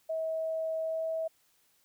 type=tone with pitch glide; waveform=sine; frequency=643 to 646.7 Hz; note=E5 to E5; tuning=-43 to -33 cents; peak=-30 dBFS; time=0.09-1.28 s; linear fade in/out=10 ms; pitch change=+10 cents; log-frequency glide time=0.82-1.05 s; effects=white hiss -69 dBFS RMS until 1.84 s